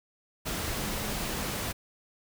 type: tone in noise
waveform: sine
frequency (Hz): 210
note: G#3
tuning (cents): +19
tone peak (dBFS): -41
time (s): 0.76-1.46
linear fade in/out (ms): 20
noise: pink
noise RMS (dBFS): -33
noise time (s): 0.45-1.73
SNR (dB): -11
effects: none